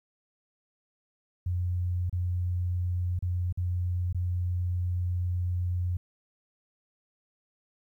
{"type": "tone with dropouts", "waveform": "sine", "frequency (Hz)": 89.2, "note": "F2", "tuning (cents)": 37, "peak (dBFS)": -26, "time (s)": [1.46, 5.97], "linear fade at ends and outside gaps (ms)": 5, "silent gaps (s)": [[2.097, 2.127], [3.191, 3.224], [3.526, 3.574], [4.128, 4.146]], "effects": ["11-bit"]}